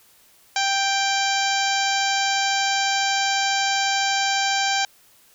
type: harmonic tone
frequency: 786 Hz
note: G5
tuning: 4 cents sharp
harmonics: 1 / 2 / 3 / 4 / 5 / 6 / 7 / 8 / 9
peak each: -23 / -26 / -28 / -29 / -30 / -31 / -31 / -32 / -33 dBFS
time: 0.56-4.85 s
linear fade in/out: 2 ms
effects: white hiss -55 dBFS RMS until 5.34 s